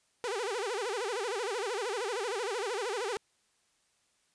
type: tone with vibrato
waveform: sawtooth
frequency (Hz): 440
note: A4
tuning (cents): 0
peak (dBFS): -28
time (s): 0.24-3.17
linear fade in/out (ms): 0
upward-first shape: sine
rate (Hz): 13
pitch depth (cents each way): 240
effects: white hiss -72 dBFS RMS until 4.34 s + resampled to 22050 Hz